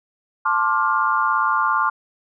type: chord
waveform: sine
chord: D minor seventh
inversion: second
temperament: just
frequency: 881 / 1057.2 / 1174.7 / 1409.6 Hz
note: A5 / C6 / D6 / F6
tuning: +2 / +18 / 0 / +16 cents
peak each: -24 / -21 / -21 / -22 dBFS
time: 0.45-1.9 s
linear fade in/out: 10 ms
effects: none